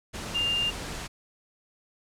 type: tone in noise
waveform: sine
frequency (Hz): 2802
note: F7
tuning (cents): +5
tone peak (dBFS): -24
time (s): 0.34-0.71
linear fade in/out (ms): 20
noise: pink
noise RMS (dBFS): -36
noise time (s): 0.13-1.08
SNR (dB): +9
effects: low-pass 9000 Hz 12 dB/octave